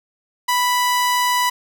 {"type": "tone", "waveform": "sawtooth", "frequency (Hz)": 987.8, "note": "B5", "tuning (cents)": 0, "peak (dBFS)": -12, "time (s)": [0.48, 1.5], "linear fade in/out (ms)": 10, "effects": []}